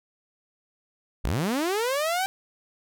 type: linear sweep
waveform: sawtooth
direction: up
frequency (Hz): 32.58 to 784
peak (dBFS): -20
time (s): 1.24-2.26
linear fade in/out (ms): 0
effects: none